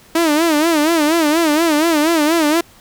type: tone with vibrato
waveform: sawtooth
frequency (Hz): 315.9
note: D#4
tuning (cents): +26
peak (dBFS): -8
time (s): 0.15-2.61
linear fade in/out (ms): 5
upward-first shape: sine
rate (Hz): 4.2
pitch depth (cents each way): 130
effects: pink hiss -46 dBFS RMS until 2.8 s